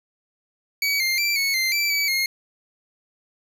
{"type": "tone with pitch steps", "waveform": "25% pulse", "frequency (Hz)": [2270, 2107, 2344, 2206, 2085, 2332, 2288, 2142], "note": ["C#7", "C7", "D7", "C#7", "C7", "D7", "D7", "C7"], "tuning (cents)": [41, 12, -4, -9, -7, -13, -46, 40], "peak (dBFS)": -16, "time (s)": [0.82, 2.26], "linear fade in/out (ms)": 2, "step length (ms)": 180, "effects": []}